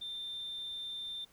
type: tone with amplitude modulation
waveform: sine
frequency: 3584 Hz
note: A7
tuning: 31 cents sharp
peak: -36 dBFS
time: 0.01-1.25 s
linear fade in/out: 10 ms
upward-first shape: sine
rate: 257 Hz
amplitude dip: 25%
effects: tanh soft clip ceiling -35 dBFS + pink hiss -65 dBFS RMS until 1.32 s